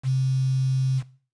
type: tone with quantisation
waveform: sine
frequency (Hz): 131.5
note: C3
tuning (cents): +9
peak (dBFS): -19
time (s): 0.03-1.03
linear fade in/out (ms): 50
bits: 7
effects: noise-tail reverb RT60 0.4 s tail -17 dB re dry + resampled to 22050 Hz